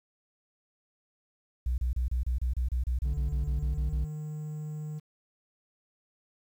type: tone bursts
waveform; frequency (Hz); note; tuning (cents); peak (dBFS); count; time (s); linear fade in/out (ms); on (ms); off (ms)
sine; 61.9; B1; +5; -24; 16; 1.66-4.045; 5; 120; 31
type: tone with pitch glide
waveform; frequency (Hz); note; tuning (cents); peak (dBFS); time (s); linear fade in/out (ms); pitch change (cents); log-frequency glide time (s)
triangle; 146.4 to 152.35; D3 to D#3; -5 to -36; -32; 3.04-5; 20; +69; 3.48-3.93
effects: tanh soft clip ceiling -23 dBFS + 10-bit